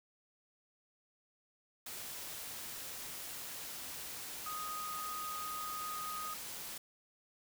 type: tone in noise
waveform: sine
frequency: 1244.5 Hz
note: D#6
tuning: in tune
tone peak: -40 dBFS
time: 4.46-6.34 s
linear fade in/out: 5 ms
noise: white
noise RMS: -45 dBFS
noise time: 1.86-6.78 s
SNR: +2 dB
effects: none